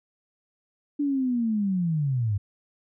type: linear sweep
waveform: sine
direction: down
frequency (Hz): 293.7 to 96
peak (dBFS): -22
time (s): 0.99-2.38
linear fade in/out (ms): 10
effects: none